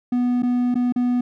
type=tone with dropouts; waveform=triangle; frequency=245.9 Hz; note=B3; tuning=7 cents flat; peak=-15 dBFS; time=0.12-1.21 s; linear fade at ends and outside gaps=5 ms; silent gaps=0.423-0.431 / 0.744-0.754 / 0.924-0.96 s; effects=none